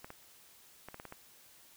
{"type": "clicks", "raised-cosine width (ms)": 0.5, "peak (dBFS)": -30, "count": 7, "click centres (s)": [0.045, 0.104, 0.886, 0.944, 0.999, 1.053, 1.124], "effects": ["white hiss -60 dBFS RMS until 1.76 s"]}